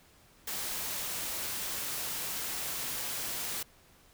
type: noise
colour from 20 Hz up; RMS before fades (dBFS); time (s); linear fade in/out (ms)
white; -36; 0.47-3.63; 5
effects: pink hiss -61 dBFS RMS until 4.13 s